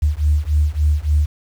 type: beating tone pair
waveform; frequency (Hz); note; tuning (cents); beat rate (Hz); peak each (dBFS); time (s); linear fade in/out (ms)
sine; 73.2 / 76.7; D2 / D#2; -5 / -24; 3.5; -16; 0.02-1.26; 10
effects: tanh soft clip ceiling -6 dBFS + 7-bit